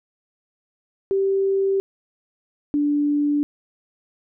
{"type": "tone pair in turn", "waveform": "sine", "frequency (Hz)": [389.6, 291.9], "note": ["G4", "D4"], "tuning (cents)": [-11, -10], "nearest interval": "perfect fourth", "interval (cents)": 499, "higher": "first", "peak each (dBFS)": -17, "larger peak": "neither", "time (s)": [[1.11, 1.8], [2.74, 3.43]], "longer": "neither", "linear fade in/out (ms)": 0, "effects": []}